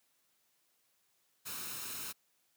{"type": "noise with comb filter", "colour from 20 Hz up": "white", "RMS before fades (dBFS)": -42, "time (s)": [1.45, 2.13], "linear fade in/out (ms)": 20, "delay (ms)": 0.75, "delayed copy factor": 0.55, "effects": ["white hiss -75 dBFS RMS until 2.56 s", "high-pass 100 Hz 12 dB/octave"]}